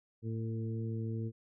harmonic tone with a mistuned harmonic, 112.8 Hz, A2, 44 cents sharp, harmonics 1 / 2 / 3 / 4, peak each -35 / -41 / -45 / -47 dBFS, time 0.22-1.32 s, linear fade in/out 50 ms, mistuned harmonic 1, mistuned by -18 cents, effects none

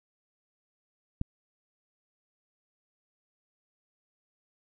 click, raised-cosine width 5 ms, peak -17 dBFS, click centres 1.214 s, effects none

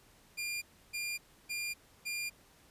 sawtooth tone bursts, 2400 Hz, D7, 37 cents sharp, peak -32 dBFS, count 4, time 0.37-2.3 s, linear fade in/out 20 ms, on 250 ms, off 310 ms, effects pink hiss -63 dBFS RMS until 2.7 s + resampled to 32000 Hz

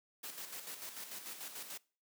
white noise with tremolo, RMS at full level -45 dBFS, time 0.23-1.78 s, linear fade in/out 10 ms, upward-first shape square, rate 6.8 Hz, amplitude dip 50%, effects noise-tail reverb RT60 0.4 s tail -24 dB re dry + high-pass 200 Hz 12 dB/octave

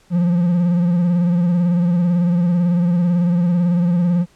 triangle tone with vibrato, 174.61 Hz, F3, in tune, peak -11 dBFS, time 0.1-4.26 s, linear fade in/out 50 ms, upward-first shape sine, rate 18 Hz, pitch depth 52 cents each way, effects pink hiss -54 dBFS RMS until 4.35 s + low-pass 9000 Hz 12 dB/octave

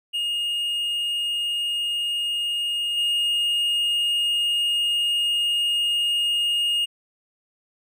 triangle tone with level steps, 2849 Hz, F7, 34 cents sharp, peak -21 / -18 dBFS, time 0.13-6.86 s, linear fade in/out 20 ms, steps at 2.97 s, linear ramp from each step 5 ms, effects none

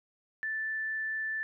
sine tone with frequency modulation, 1760 Hz, A6, in tune, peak -31 dBFS, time 0.43-1.43 s, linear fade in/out 0 ms, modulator 24.5 Hz, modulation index 0.23, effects none

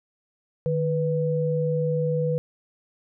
sine tone pair together, 153.4 / 493 Hz, D#3 / B4, -24 / -3 cents, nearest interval octave + minor sixth, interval 2021 cents, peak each -24 dBFS, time 0.66-2.38 s, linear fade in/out 0 ms, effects none

